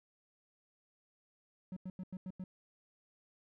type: tone bursts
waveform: triangle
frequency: 185 Hz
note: F#3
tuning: in tune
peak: -38 dBFS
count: 6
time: 1.72-2.44 s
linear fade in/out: 2 ms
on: 45 ms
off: 90 ms
effects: none